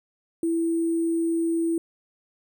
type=tone with sample-and-hold; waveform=sine; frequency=332 Hz; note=E4; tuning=12 cents sharp; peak=-21 dBFS; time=0.43-1.78 s; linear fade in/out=2 ms; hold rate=8820 Hz; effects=none